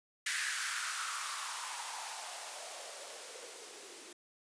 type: noise with band-pass filter sweep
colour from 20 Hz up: violet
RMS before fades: -41 dBFS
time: 0.26-4.13 s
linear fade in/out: 5 ms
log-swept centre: 1800 to 340 Hz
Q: 4.4
effects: resampled to 22050 Hz